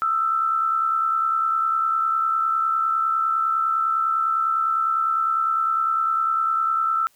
sine tone pair together, 1259 / 1328.9 Hz, D#6 / E6, +20 / +14 cents, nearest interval minor second, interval 94 cents, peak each -28 / -19 dBFS, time 0.02-7.07 s, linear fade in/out 0 ms, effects white hiss -60 dBFS RMS until 7.15 s

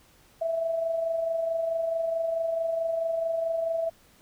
sine tone with amplitude modulation, 659.3 Hz, E5, in tune, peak -23 dBFS, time 0.41-3.9 s, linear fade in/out 10 ms, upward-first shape sine, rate 24.6 Hz, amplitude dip 45%, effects pink hiss -59 dBFS RMS until 4.21 s

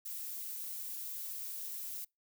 violet noise, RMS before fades -42 dBFS, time 0.05-2.05 s, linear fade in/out 10 ms, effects noise-tail reverb RT60 0.2 s tail -26 dB re dry

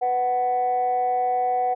sine tone pair together, 495.8 / 744.6 Hz, B4 / F#5, +7 / +11 cents, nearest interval perfect fifth, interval 704 cents, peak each -26 / -19 dBFS, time 0.01-1.75 s, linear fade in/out 20 ms, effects tanh soft clip ceiling -15 dBFS

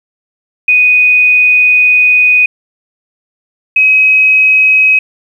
sine tone pair in turn, 2488 / 2540 Hz, D#7 / D#7, -1 / +35 cents, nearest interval unison, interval 36 cents, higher second, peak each -4 dBFS, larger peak neither, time 0.68-2.46 / 3.76-4.99 s, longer first, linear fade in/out 5 ms, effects 7-bit

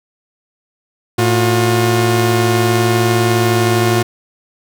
sawtooth tone pair together, 112.61 / 357.5 Hz, A2 / F4, +41 / +41 cents, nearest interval octave + minor sixth, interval 2000 cents, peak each -10 dBFS, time 1.18-4.03 s, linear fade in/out 10 ms, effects none

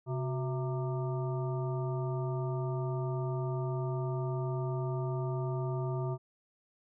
harmonic tone with a mistuned harmonic, 131.8 Hz, C3, 13 cents sharp, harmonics 1 / 3 / 5 / 7 / 9, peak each -32 / -38 / -42 / -45 / -47 dBFS, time 0.06-6.18 s, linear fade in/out 50 ms, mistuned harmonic 3, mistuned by -110 cents, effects none

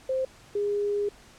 sine tone pair in turn, 523.3 / 409.6 Hz, C5 / G#4, 0 / -24 cents, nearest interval major third, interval 424 cents, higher first, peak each -24 dBFS, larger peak neither, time 0.09-0.25 / 0.55-1.09 s, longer second, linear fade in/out 5 ms, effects pink hiss -53 dBFS RMS until 1.38 s + low-pass 9000 Hz 12 dB/octave

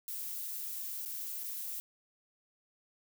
violet noise with dropouts, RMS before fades -40 dBFS, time 0.08-1.8 s, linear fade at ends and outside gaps 0 ms, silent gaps 1.051-1.059 / 1.436-1.441 s, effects none

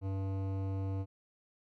sine tone with hard clipping, 96.6 Hz, G2, 25 cents flat, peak -35 dBFS, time 0.01-1.06 s, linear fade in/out 50 ms, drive 15 dB, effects none

